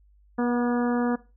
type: harmonic tone with a mistuned harmonic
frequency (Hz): 241.5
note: B3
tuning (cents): -39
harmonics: 1 / 2 / 3 / 4 / 5 / 6 / 7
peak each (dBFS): -23 / -29 / -33 / -35 / -37 / -39 / -40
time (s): 0.38-1.16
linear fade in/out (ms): 10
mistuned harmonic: 3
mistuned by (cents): +16
effects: noise-tail reverb RT60 0.3 s tail -19 dB re dry + added 50 Hz sine -55 dBFS peak until 1.36 s